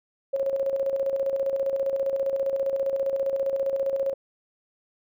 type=tone with tremolo; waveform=sine; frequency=545 Hz; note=C#5; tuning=29 cents flat; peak=-21 dBFS; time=0.33-4.14 s; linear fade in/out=10 ms; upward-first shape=square; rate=15 Hz; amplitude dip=50%; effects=none

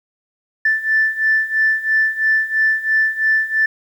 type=beating tone pair; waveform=sine; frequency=1760 / 1763 Hz; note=A6 / A6; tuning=0 / +3 cents; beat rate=3 Hz; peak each=-18 / -15 dBFS; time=0.65-3.66 s; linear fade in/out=5 ms; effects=tanh soft clip ceiling -6 dBFS + 8-bit

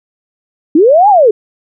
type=linear two-way sweep; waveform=sine; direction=up then down; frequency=283.8 to 856 to 396.4 Hz; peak=-3 dBFS; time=0.75-1.31 s; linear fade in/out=5 ms; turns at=1.09 s; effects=none

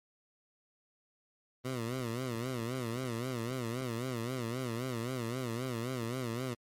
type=tone with vibrato; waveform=15% pulse; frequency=122 Hz; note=B2; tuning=21 cents flat; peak=-28 dBFS; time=1.64-6.55 s; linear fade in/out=20 ms; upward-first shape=sine; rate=3.8 Hz; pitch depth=130 cents each way; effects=MP3 64 kbps

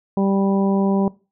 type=harmonic tone; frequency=196 Hz; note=G3; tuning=in tune; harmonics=1 / 2 / 3 / 4 / 5; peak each=-17 / -23 / -27 / -29 / -31 dBFS; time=0.17-1.08 s; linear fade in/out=2 ms; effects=noise-tail reverb RT60 0.3 s tail -20 dB re dry

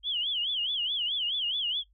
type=tone with vibrato; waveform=sine; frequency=3136 Hz; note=G7; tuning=in tune; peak=-27 dBFS; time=0.03-1.84 s; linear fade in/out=50 ms; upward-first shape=sine; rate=4.7 Hz; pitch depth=180 cents each way; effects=noise-tail reverb RT60 0.1 s tail -18 dB re dry + added 50 Hz sine -61 dBFS peak until 1.93 s

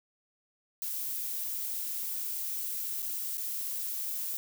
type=noise with dropouts; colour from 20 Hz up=violet; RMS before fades=-35 dBFS; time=0.82-4.37 s; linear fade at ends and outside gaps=0 ms; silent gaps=3.021-3.027 / 3.372-3.38 s; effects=none

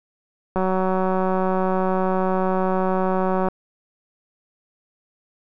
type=click train; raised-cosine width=1 ms; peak=-9 dBFS; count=548; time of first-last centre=0.56-3.485 s; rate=187 Hz; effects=none

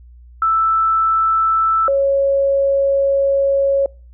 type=tone pair in turn; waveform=sine; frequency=1321 / 551.6 Hz; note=E6 / C#5; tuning=+3 / -9 cents; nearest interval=octave + minor third; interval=1512 cents; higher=first; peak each=-12 dBFS; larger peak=neither; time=0.42-1.88 / 1.88-3.86 s; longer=second; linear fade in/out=2 ms; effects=noise-tail reverb RT60 0.4 s tail -26 dB re dry + added 60 Hz sine -39 dBFS peak until 4.13 s

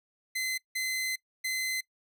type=tone bursts at uneven times; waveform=sawtooth; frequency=2050 Hz; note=C7; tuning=36 cents flat; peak=-26 dBFS; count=3; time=0.35-0.58 / 0.75-1.16 / 1.44-1.81 s; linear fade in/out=10 ms; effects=noise-tail reverb RT60 0.1 s tail -23 dB re dry

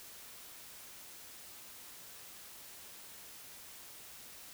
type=silence; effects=white hiss -52 dBFS RMS until 4.53 s

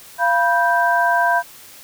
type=tone cluster; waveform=sine; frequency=690 / 976 / 1567 Hz; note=F5 / B5 / G6; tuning=-21 / -21 / -1 cents; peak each=-18 dBFS; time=0.18-1.43 s; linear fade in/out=50 ms; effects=white hiss -42 dBFS RMS until 1.83 s

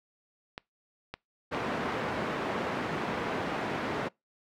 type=clicks; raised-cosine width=0.3 ms; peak=-21 dBFS; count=3; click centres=0.579 / 1.14 / 1.547 s
type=band-pass noise; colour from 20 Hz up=pink; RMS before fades=-33 dBFS; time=1.51-4.09 s; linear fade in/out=20 ms; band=190 to 1900 Hz; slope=12 dB/octave
effects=noise-tail reverb RT60 0.2 s tail -25 dB re dry

